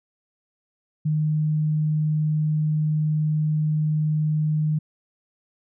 sine tone, 153.5 Hz, D#3, 23 cents flat, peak -19 dBFS, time 1.05-4.79 s, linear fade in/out 10 ms, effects none

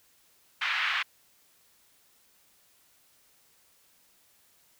white band-pass noise, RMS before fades -29 dBFS, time 0.61-1.03 s, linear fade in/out 10 ms, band 1200 to 2800 Hz, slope 24 dB/octave, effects white hiss -64 dBFS RMS until 4.79 s

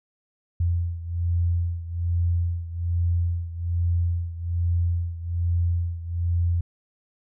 sine beating tone pair, 85.7 / 86.9 Hz, F2 / F2, -32 / -8 cents, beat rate 1.2 Hz, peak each -23 / -27 dBFS, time 0.6-6.61 s, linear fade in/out 5 ms, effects none

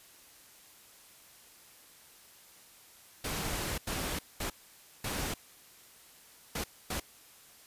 pink noise bursts at uneven times, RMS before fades -35 dBFS, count 6, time 3.24-3.78 / 3.87-4.19 / 4.4-4.5 / 5.04-5.34 / 6.55-6.64 / 6.9-7 s, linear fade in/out 5 ms, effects white hiss -57 dBFS RMS until 7.66 s + resampled to 32000 Hz

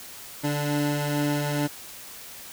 25% pulse tone pair together, 145.71 / 293.7 Hz, D3 / D4, -13 / 0 cents, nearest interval octave, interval 1213 cents, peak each -22 / -24 dBFS, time 0.43-1.68 s, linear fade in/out 20 ms, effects white hiss -42 dBFS RMS until 2.52 s

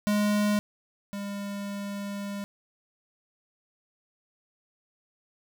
square tone pair in turn, 207.7 / 201.2 Hz, G#3 / G3, 0 / +45 cents, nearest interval minor second, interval 55 cents, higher first, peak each -23 / -33 dBFS, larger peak first, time 0.07-0.59 / 1.13-2.44 s, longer second, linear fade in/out 0 ms, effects none

